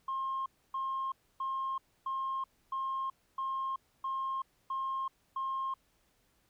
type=tone bursts; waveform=sine; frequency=1067 Hz; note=C6; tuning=34 cents sharp; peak=-31 dBFS; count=9; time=0.08-5.74 s; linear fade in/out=5 ms; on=380 ms; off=280 ms; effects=tanh soft clip ceiling -29 dBFS + pink hiss -72 dBFS RMS until 6.49 s